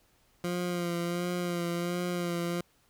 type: tone with vibrato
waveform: 20% pulse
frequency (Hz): 174.61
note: F3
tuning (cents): 0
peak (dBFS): -25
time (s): 0.44-2.61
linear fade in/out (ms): 2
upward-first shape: sine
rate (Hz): 1.4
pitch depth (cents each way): 30
effects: pink hiss -67 dBFS RMS until 2.89 s